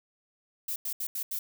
violet noise bursts at uneven times, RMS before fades -33 dBFS, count 5, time 0.68-0.76 / 0.85-0.93 / 1-1.07 / 1.15-1.23 / 1.31-1.39 s, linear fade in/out 5 ms, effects none

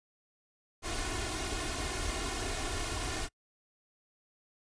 pink noise with comb filter, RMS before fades -35 dBFS, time 0.82-3.29 s, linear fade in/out 50 ms, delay 2.8 ms, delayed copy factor +0.8, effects noise-tail reverb RT60 0.1 s tail -26 dB re dry + resampled to 22050 Hz

